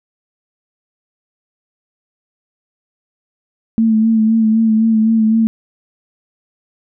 sine tone with vibrato, 221.9 Hz, A3, 15 cents sharp, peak -9 dBFS, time 3.78-5.47 s, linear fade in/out 0 ms, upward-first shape sine, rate 3.9 Hz, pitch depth 33 cents each way, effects none

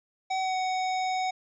square tone with pitch glide, 758 to 746.3 Hz, F#5 to F#5, +42 to +15 cents, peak -27 dBFS, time 0.3-1.31 s, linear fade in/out 10 ms, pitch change -27 cents, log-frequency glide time 0.4-0.55 s, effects resampled to 16000 Hz

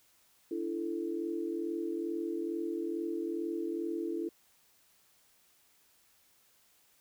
sine chord, D suspended second, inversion none, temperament equal with one note detuned, 293.7 / 336 / 440 Hz, D4 / E4 / A4, 0 / +33 / 0 cents, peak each -40 / -34 / -40 dBFS, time 0.51-4.29 s, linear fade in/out 5 ms, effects white hiss -67 dBFS RMS until 7 s

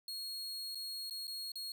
40% pulse tone with dropouts, 4297 Hz, C8, 45 cents sharp, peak -39 dBFS, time 0.08-1.72 s, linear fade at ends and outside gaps 2 ms, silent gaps 0.748-0.754 / 1.098-1.108 / 1.271-1.278 / 1.519-1.556 s, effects none

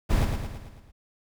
brown noise with echo, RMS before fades -21 dBFS, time 0.09-0.26 s, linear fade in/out 20 ms, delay 110 ms, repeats 6, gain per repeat -5 dB, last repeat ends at 0.92 s, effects none

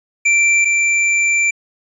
square tone pair in turn, 2349 / 2349 Hz, D7 / D7, 0 / 0 cents, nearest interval unison, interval 0 cents, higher neither, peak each -11 / -13 dBFS, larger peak first, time 0.25-0.65 / 0.65-1.51 s, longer second, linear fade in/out 10 ms, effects resampled to 22050 Hz

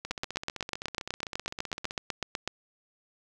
two click trains, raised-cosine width 0.2 ms, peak -19 / -13 dBFS, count 30 / 20, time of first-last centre 0.05-1.909 / 0.11-2.476 s, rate 15.6 / 8.03 Hz, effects none

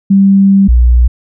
sine tone pair in turn, 195.9 / 60.33 Hz, G3 / B1, -1 / -40 cents, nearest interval octave + minor sixth, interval 2039 cents, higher first, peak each -3 dBFS, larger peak neither, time 0.1-0.68 / 0.68-1.08 s, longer first, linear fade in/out 10 ms, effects none

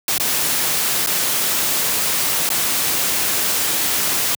white noise with dropouts, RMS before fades -19 dBFS, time 0.08-4.35 s, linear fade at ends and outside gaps 2 ms, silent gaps 0.181-0.198 / 1.063-1.071 / 2.491-2.501 s, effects high-pass 100 Hz 12 dB/octave

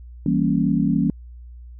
sine chord, E diminished seventh, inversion none, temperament equal, 164.81 / 196 / 233.1 / 277.2 Hz, E3 / G3 / Bb3 / Db4, 0 / 0 / 0 / 0 cents, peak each -22 dBFS, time 0.26-1.1 s, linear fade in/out 2 ms, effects added 60 Hz sine -37 dBFS peak until 1.79 s

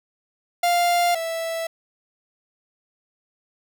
45% pulse tone pair in turn, 698.5 / 658.4 Hz, F5 / E5, 0 / -2 cents, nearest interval minor second, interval 102 cents, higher first, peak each -17 / -25 dBFS, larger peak first, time 0.63-1.15 / 1.15-1.67 s, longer neither, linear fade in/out 5 ms, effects none

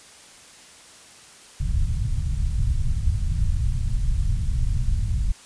pink low-pass noise, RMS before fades -22 dBFS, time 1.6-5.32 s, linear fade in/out 5 ms, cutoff 120 Hz, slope 24 dB/octave, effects white hiss -47 dBFS RMS until 5.45 s + resampled to 22050 Hz

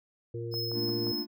harmonic tone, 116.54 Hz, A#2, in tune, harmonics 1 / 3 / 4, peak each -36 / -39 / -39 dBFS, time 0.34-1.12 s, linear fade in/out 5 ms
square tone with tremolo, 5170 Hz, E8, 34 cents flat, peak -32 dBFS, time 0.51-1.26 s, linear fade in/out 50 ms, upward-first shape sine, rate 3.7 Hz, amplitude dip 30%
click train, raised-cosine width 1 ms, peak -30 dBFS, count 4, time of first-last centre 0.54-1.069 s, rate 5.67 Hz
triangle chord, Bb major seventh, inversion third, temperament equal with one note detuned, 216.5 / 233.1 / 293.7 / 349.2 Hz, A3 / Bb3 / D4 / F4, -28 / 0 / 0 / 0 cents, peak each -39 / -38 / -35 / -36 dBFS, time 0.72-1.27 s, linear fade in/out 50 ms
effects none

